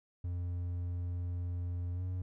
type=tone with pitch glide; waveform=triangle; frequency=88.1 to 91.26 Hz; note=F2 to F#2; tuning=+16 to -23 cents; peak=-32 dBFS; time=0.24-2.22 s; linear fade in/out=5 ms; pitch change=+61 cents; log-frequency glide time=1.94-2.02 s; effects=none